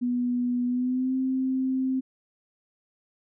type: tone with pitch glide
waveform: sine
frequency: 245.3 to 261.4 Hz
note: B3 to C4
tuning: -12 to -1 cents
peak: -23 dBFS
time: 0.01-2.01 s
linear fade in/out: 20 ms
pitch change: +111 cents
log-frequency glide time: 0.66-1.15 s
effects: none